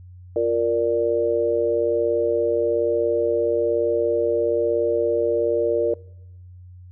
sine chord, Bb major, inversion second, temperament equal, 349.2 / 466.2 / 587.3 Hz, F4 / Bb4 / D5, 0 / 0 / 0 cents, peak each -25 / -20 / -23 dBFS, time 0.36-5.94 s, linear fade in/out 2 ms, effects noise-tail reverb RT60 0.9 s tail -24 dB re dry + added 90 Hz sine -40 dBFS peak until 6.91 s

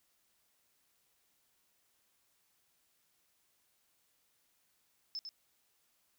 sine tone with echo, 5250 Hz, E8, 8 cents flat, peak -36 dBFS, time 5.15-5.19 s, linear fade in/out 0 ms, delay 100 ms, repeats 1, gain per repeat -6 dB, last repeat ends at 5.29 s, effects tanh soft clip ceiling -34 dBFS + white hiss -75 dBFS RMS until 6.18 s

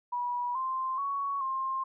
sine tone with pitch steps, 973 / 1046 / 1116 / 1060 Hz, B5 / C6 / C#6 / C6, -26 / -1 / +11 / +22 cents, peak -29 dBFS, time 0.12-1.84 s, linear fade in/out 10 ms, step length 430 ms, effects none

